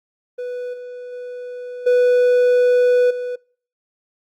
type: tone with level steps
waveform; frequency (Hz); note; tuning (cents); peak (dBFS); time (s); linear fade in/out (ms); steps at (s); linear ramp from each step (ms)
triangle; 493.9; B4; 0; -22 / -28 / -26 / -9 / -20; 0.38-3.36; 10; 0.73 / 1.12 / 1.86 / 3.1; 10
effects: noise-tail reverb RT60 0.5 s tail -26 dB re dry + Opus 32 kbps